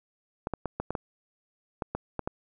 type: clicks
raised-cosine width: 1 ms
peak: -16 dBFS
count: 10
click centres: 0.471 / 0.537 / 0.657 / 0.8 / 0.906 / 0.952 / 1.822 / 1.95 / 2.193 / 2.275 s
effects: none